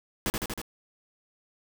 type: noise with echo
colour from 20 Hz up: pink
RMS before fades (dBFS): -28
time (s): 0.26-0.3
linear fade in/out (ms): 0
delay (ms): 79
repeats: 4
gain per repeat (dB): -2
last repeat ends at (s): 0.616
effects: none